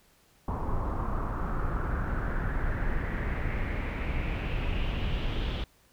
brown noise with low-pass filter sweep, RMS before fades -30 dBFS, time 0.48-5.64 s, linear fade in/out 2 ms, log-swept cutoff 1000 to 3400 Hz, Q 4, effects pink hiss -63 dBFS RMS until 5.92 s

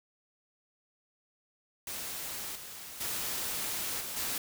white noise with level steps, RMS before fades -39 / -45 / -35 / -39 / -34 dBFS, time 1.87-4.38 s, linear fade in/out 2 ms, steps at 2.55 / 3 / 4 / 4.16 s, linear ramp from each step 10 ms, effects none

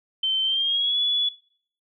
sine tone with pitch glide, 3096 to 3415 Hz, G7 to G#7, -22 to +48 cents, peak -20 dBFS, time 0.23-1.29 s, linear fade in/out 5 ms, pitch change +170 cents, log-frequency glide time 0.43-0.99 s, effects noise-tail reverb RT60 0.6 s tail -21 dB re dry

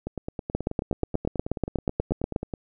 two click trains, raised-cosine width 2 ms, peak -17 / -10 dBFS, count 24 / 16, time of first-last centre 0.07-2.538 / 0.55-2.362 s, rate 9.32 / 8.28 Hz, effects none

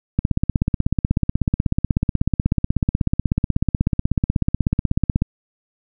click train, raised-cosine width 5 ms, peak -4 dBFS, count 83, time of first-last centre 0.19-5.221 s, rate 16.3 Hz, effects none

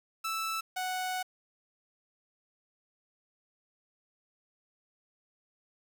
sawtooth tone pair in turn, 1318.5 / 740 Hz, E6 / F#5, 0 / 0 cents, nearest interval minor seventh, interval 1000 cents, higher first, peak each -28 dBFS, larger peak neither, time 0.24-0.61 / 0.76-1.23 s, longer second, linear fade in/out 10 ms, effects 9-bit

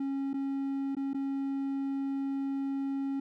triangle tone with dropouts, 273.9 Hz, C#4, 21 cents flat, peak -28 dBFS, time 0-3.2 s, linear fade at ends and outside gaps 5 ms, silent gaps 0.333-0.34 / 0.951-0.967 / 1.134-1.144 s, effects none

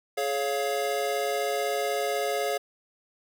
square chord, Db major, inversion second, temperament equal with one note detuned, 422.3 / 554.4 / 698.5 Hz, Ab4 / Db5 / F5, +29 / 0 / 0 cents, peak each -31 dBFS, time 0.17-2.58 s, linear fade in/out 10 ms, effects none

